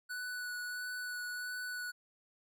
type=tone with vibrato; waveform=square; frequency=1480 Hz; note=F#6; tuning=in tune; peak=-39 dBFS; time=0.09-1.92 s; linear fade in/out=20 ms; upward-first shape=sine; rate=1.5 Hz; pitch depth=12 cents each way; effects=none